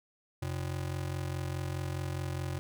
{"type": "ring-modulated tone", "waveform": "square", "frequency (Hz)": 112.5, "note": "A2", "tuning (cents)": 39, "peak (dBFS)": -31, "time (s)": [0.42, 2.59], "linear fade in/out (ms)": 0, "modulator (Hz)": 22.4, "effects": []}